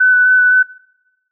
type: tone with vibrato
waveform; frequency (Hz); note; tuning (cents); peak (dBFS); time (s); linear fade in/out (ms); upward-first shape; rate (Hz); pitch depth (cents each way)
sine; 1499; F#6; +22; -7; 0-0.63; 10; square; 3.9; 10
effects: noise-tail reverb RT60 0.9 s tail -21 dB re dry